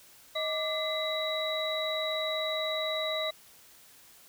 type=tone cluster; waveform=sine; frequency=628 / 1177 / 2032 / 3888 Hz; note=D#5 / D6 / B6 / B7; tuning=+16 / +3 / +49 / -28 cents; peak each=-32 / -39 / -38 / -33 dBFS; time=0.35-3.31 s; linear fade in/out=10 ms; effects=white hiss -56 dBFS RMS until 4.28 s